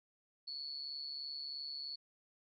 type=tone with amplitude modulation; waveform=sine; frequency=4416 Hz; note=C#8; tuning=7 cents flat; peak=-38 dBFS; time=0.47-1.96 s; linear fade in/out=10 ms; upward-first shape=sine; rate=143 Hz; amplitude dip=75%; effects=none